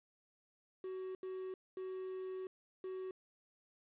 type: tone bursts at uneven times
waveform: triangle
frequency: 375.1 Hz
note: F#4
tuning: 24 cents sharp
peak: -39 dBFS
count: 4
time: 0.84-1.15 / 1.23-1.54 / 1.77-2.47 / 2.84-3.11 s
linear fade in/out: 2 ms
effects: resampled to 8000 Hz + 11-bit